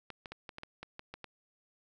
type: clicks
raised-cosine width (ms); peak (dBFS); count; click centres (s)
0.3; -27; 10; 0.103 / 0.258 / 0.32 / 0.492 / 0.584 / 0.634 / 0.83 / 0.994 / 1.14 / 1.243
effects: none